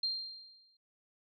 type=tone with exponential decay; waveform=sine; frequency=4186 Hz; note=C8; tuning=in tune; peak=-29 dBFS; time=0.03-0.77 s; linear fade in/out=5 ms; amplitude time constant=160 ms; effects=none